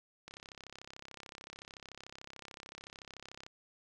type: click train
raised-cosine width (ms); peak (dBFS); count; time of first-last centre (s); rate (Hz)
0.2; -30; 108; 0.28-3.465; 33.6
effects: none